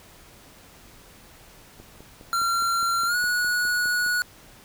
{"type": "click train", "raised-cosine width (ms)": 2, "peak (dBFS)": -31, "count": 12, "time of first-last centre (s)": [1.8, 4.063], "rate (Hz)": 4.86}
{"type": "tone with pitch glide", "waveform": "square", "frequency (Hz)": [1371, 1460.9], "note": ["F6", "F#6"], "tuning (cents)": [-32, -22], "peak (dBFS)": -22, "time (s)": [2.33, 4.22], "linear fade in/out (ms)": 0, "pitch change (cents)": 110, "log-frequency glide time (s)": [3.06, 3.16]}
{"effects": ["pink hiss -50 dBFS RMS until 4.64 s"]}